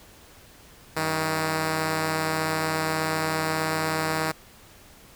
5% pulse tone pair together, 96.7 / 158.4 Hz, G2 / D#3, -23 / +31 cents, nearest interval major sixth, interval 854 cents, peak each -24 / -13 dBFS, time 0.96-4.32 s, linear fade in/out 10 ms, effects pink hiss -51 dBFS RMS until 5.15 s

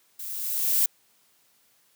violet noise with level ramp, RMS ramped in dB -37 to -20 dBFS, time 0.19-0.86 s, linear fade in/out 5 ms, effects white hiss -64 dBFS RMS until 1.95 s + high-pass 100 Hz 12 dB/octave

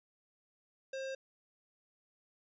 square tone, 533 Hz, C5, 32 cents sharp, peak -39 dBFS, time 0.93-1.15 s, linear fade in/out 5 ms, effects resampled to 16000 Hz

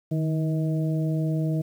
harmonic tone with a mistuned harmonic, 159.3 Hz, D#3, 41 cents sharp, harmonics 1 / 2 / 3 / 4, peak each -23 / -30 / -38 / -36 dBFS, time 0.11-1.62 s, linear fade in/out 10 ms, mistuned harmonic 1, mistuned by -42 cents, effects 9-bit

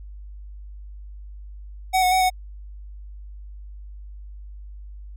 square tone with pitch steps, 751 / 732 / 750 / 739 Hz, F#5 / F#5 / F#5 / F#5, +26 / -19 / +23 / -2 cents, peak -17 dBFS, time 1.93-2.302 s, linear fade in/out 20 ms, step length 93 ms, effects added 50 Hz sine -36 dBFS peak until 5.16 s

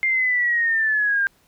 sine linear sweep, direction down, 2115 to 1586 Hz, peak -17 dBFS, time 0.03-1.27 s, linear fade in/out 0 ms, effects pink hiss -60 dBFS RMS until 1.47 s

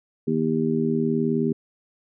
harmonic tone, 79.3 Hz, D#2, 33 cents sharp, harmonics 2 / 3 / 4 / 5, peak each -27 / -23 / -29 / -25 dBFS, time 0.27-1.53 s, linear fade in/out 10 ms, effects none

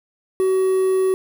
triangle tone with quantisation, 377.7 Hz, F#4, 36 cents sharp, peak -13 dBFS, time 0.4-1.14 s, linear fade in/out 0 ms, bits 6, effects none

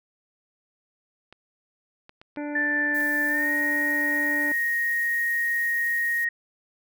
clicks, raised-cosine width 0.3 ms, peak -30 dBFS, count 5, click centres 1.326 / 2.094 / 2.215 / 2.362 / 3.006 s
harmonic tone, 293.7 Hz, D4, in tune, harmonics 1 / 2 / 3 / 5 / 6 / 7 / 8, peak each -30 / -36 / -40 / -44 / -46 / -47 / -48 dBFS, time 2.37-4.52 s, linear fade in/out 2 ms
sine tone with pitch glide, 1767 to 1872.1 Hz, A6 to A#6, +7 to +7 cents, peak -22 dBFS, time 2.55-6.29 s, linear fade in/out 5 ms, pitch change +100 cents, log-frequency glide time 3.27-3.51 s
violet noise, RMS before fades -40 dBFS, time 2.94-6.25 s, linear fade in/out 10 ms
effects none

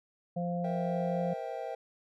harmonic tone, 174.61 Hz, F3, in tune, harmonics 1 / 3 / 4, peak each -32 / -37 / -38 dBFS, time 0.36-1.34 s, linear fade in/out 10 ms
triangle chord, C dominant seventh, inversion third, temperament just, 470.9 / 523.3 / 654.1 / 784.9 Hz, Bb4 / C5 / E5 / G5, +18 / 0 / -14 / +2 cents, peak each -40 / -39 / -38 / -39 dBFS, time 0.64-1.75 s, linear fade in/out 5 ms
effects none

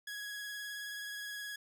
sawtooth tone with vibrato, 1667 Hz, G#6, 6 cents sharp, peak -37 dBFS, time 0.07-1.56 s, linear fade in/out 5 ms, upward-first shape triangle, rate 19 Hz, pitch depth 20 cents each way, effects none

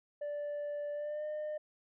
sine tone with pitch glide, 585 to 606.7 Hz, D5 to D#5, -7 to -44 cents, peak -33 dBFS, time 0.21-1.58 s, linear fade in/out 10 ms, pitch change +63 cents, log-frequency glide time 0.93-1.25 s, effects tanh soft clip ceiling -35 dBFS

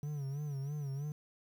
triangle tone with vibrato, 142.3 Hz, C#3, 46 cents sharp, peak -34 dBFS, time 0.03-1.12 s, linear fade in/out 2 ms, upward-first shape sine, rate 3.1 Hz, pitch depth 96 cents each way, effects 10-bit

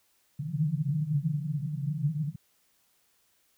pink band-pass noise, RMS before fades -30 dBFS, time 0.39-2.36 s, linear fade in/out 10 ms, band 140 to 160 Hz, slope 96 dB/octave, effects white hiss -69 dBFS RMS until 3.57 s

